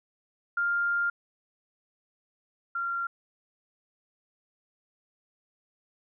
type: tone pair in turn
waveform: sine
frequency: 1400 / 1381.5 Hz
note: F6 / F6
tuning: +4 / -19 cents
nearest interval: unison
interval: 23 cents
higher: first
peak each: -24 / -28 dBFS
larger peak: first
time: 0.57-1.1 / 2.75-3.07 s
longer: first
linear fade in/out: 5 ms
effects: none